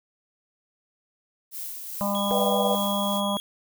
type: noise with tremolo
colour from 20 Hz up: violet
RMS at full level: -34 dBFS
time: 1.51-3.22 s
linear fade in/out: 50 ms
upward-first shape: sine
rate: 2.5 Hz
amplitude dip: 35%
type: harmonic tone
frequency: 201.3 Hz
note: G3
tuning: 46 cents sharp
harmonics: 1 / 3 / 4 / 5 / 6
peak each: -27 / -29 / -34 / -30 / -37 dBFS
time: 2.01-3.37 s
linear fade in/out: 0 ms
type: tone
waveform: 45% pulse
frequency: 3322 Hz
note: G#7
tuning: in tune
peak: -31 dBFS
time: 2.15-3.4 s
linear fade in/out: 0 ms
type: chord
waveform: sine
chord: E minor seventh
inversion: second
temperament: equal with one note detuned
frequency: 493.9 / 587.3 / 651.7 / 784 Hz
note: B4 / D5 / E5 / G5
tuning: 0 / 0 / -20 / 0 cents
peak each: -26 / -29 / -32 / -28 dBFS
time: 2.31-2.75 s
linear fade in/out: 0 ms
effects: none